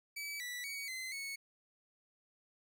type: tone with pitch steps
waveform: sawtooth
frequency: 2294 / 1962 / 2248 / 2055 / 2209 Hz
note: D7 / B6 / C#7 / C7 / C#7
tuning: -41 / -12 / +24 / -32 / -7 cents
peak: -37 dBFS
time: 0.16-1.36 s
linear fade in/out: 10 ms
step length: 240 ms
effects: none